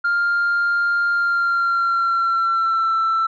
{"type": "tone with pitch glide", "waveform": "sine", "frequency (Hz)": [1400, 1333.7], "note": ["F6", "E6"], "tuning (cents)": [4, 20], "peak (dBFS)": -14, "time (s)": [0.04, 3.27], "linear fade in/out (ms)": 10, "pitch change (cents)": -84, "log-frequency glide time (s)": [1.12, 2.97], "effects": ["tanh soft clip ceiling -14 dBFS"]}